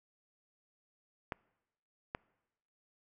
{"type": "clicks", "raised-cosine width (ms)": 0.5, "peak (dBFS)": -21, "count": 2, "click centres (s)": [1.322, 2.149], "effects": ["noise-tail reverb RT60 1.0 s tail -25 dB re dry"]}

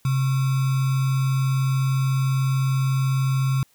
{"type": "tone with sample-and-hold", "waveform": "sine", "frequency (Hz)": 133.1, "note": "C3", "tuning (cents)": 30, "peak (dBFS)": -18, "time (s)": [0.05, 3.63], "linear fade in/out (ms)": 2, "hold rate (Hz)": 1225, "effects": ["white hiss -61 dBFS RMS until 3.74 s"]}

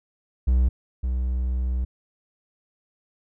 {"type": "tone pair in turn", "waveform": "triangle", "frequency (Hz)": [62.7, 62.7], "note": ["B1", "B1"], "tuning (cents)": [27, 27], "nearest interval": "unison", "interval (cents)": 0, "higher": "neither", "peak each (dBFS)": [-14, -20], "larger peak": "first", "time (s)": [[0.47, 0.69], [1.03, 1.85]], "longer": "second", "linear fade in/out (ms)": 10, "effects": []}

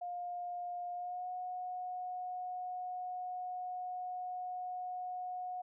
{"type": "tone with pitch glide", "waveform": "sine", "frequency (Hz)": [709, 728.5], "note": ["F5", "F#5"], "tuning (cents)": [26, -27], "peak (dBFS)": -38, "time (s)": [0.01, 5.62], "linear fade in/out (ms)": 10, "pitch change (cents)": 47, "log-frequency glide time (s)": [0.93, 1.29], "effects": []}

